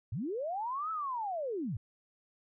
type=linear two-way sweep; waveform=sine; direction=up then down; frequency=85.3 to 1324 to 85.3 Hz; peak=-33 dBFS; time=0.12-1.77 s; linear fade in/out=5 ms; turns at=0.91 s; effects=none